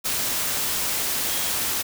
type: tone in noise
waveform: sine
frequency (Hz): 3273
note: G#7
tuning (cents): -26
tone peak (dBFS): -36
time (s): 1.26-1.51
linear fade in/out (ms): 20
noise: white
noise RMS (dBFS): -25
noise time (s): 0.04-1.83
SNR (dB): -14
effects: none